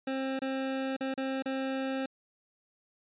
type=tone with dropouts; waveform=25% pulse; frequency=266.1 Hz; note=C4; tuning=29 cents sharp; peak=-27 dBFS; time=0.07-2.06 s; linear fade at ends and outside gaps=5 ms; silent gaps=0.392-0.418 / 0.966-1.007 / 1.141-1.176 / 1.424-1.457 s; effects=resampled to 8000 Hz